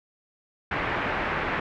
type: low-pass noise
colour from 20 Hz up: white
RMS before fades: -28 dBFS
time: 0.71-1.6 s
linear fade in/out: 5 ms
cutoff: 2100 Hz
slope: 24 dB/octave
effects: none